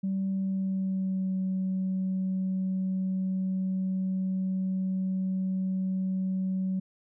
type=tone with pitch glide; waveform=sine; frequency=192.6 to 188.31 Hz; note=G3 to F#3; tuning=-30 to +31 cents; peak=-25 dBFS; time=0.03-6.8 s; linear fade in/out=10 ms; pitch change=-39 cents; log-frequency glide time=0.29-1.36 s; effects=tanh soft clip ceiling -23 dBFS